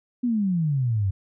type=exponential sweep; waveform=sine; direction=down; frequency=252.7 to 92.5 Hz; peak=-20 dBFS; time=0.23-1.11 s; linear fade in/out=10 ms; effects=none